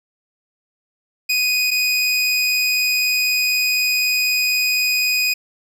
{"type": "tone pair in turn", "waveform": "25% pulse", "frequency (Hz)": [2491, 2491], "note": ["D#7", "D#7"], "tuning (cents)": [1, 1], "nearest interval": "unison", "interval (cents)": 0, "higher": "neither", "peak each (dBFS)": -12, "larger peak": "neither", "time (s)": [[1.29, 1.71], [1.71, 5.34]], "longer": "second", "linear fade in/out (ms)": 10, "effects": []}